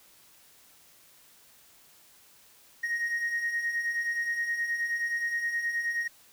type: beating tone pair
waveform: triangle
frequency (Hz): 1864.7 / 1874.2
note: A#6 / A#6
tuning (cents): 0 / +9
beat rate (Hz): 9.5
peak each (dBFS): -33 / -26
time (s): 2.83-6.08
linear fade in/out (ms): 10
effects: tanh soft clip ceiling -22 dBFS + white hiss -58 dBFS RMS until 6.32 s